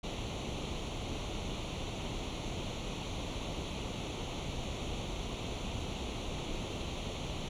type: noise with comb filter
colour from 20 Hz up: pink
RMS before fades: -38 dBFS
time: 0.03-7.49 s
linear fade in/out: 10 ms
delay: 0.3 ms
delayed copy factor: +0.75
effects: low-pass 5000 Hz 12 dB/octave